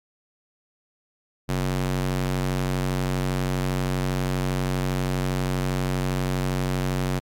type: tone with high-pass filter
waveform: square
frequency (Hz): 46.25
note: F#1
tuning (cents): 0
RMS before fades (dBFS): -25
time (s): 1.48-7.2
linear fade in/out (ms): 20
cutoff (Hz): 100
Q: 1
effects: AAC 64 kbps